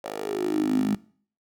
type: tone with high-pass filter sweep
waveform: 10% pulse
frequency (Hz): 51.91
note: G#1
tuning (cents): 0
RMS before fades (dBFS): -26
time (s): 0.04-0.95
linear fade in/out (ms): 5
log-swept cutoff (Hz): 550 to 210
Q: 9
effects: noise-tail reverb RT60 0.5 s tail -21 dB re dry